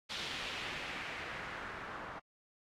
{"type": "noise with low-pass filter sweep", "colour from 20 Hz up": "white", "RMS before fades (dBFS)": -43, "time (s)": [0.09, 2.2], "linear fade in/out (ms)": 20, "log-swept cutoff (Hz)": [3700, 1200], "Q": 1.8, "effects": ["AAC 64 kbps"]}